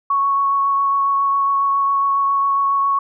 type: tone with vibrato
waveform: sine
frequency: 1108.7 Hz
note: C#6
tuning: in tune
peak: -14 dBFS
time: 0.1-2.99 s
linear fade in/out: 5 ms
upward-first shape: triangle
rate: 7.3 Hz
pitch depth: 12 cents each way
effects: none